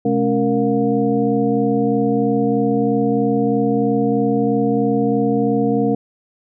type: tone cluster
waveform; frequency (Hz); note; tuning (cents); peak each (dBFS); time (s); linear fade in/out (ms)
sine; 130 / 215 / 278.1 / 464.5 / 711; C3 / A3 / C#4 / A#4 / F5; -11 / -40 / +6 / -6 / +31; -26 / -19 / -19 / -19 / -25; 0.05-5.95; 5
effects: none